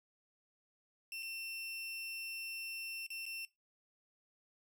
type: tone with dropouts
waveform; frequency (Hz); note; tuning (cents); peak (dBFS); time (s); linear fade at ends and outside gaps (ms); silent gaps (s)
sawtooth; 2700; E7; +41; -39; 1.12-3.45; 1; 1.225-1.229 / 3.065-3.103 / 3.255-3.263
effects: noise-tail reverb RT60 0.2 s tail -19 dB re dry